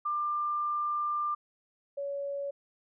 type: tone pair in turn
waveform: sine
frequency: 1192 / 562.5 Hz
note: D6 / C#5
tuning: +25 / +25 cents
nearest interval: octave + minor second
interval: 1300 cents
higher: first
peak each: -28 / -32 dBFS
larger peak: first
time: 0.05-1.35 / 1.97-2.51 s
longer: first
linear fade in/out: 10 ms
effects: none